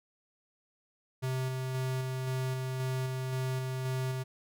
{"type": "tone with tremolo", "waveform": "square", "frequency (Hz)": 130, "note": "C3", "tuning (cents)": -11, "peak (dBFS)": -31, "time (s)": [1.22, 4.24], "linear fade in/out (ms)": 20, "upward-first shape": "square", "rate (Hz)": 1.9, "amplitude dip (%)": 25, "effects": []}